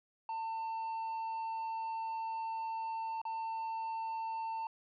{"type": "tone with dropouts", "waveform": "triangle", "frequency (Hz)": 898, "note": "A5", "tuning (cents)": 35, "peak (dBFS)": -34, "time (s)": [0.29, 4.67], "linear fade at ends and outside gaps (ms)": 2, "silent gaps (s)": [3.216, 3.252], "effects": ["resampled to 11025 Hz"]}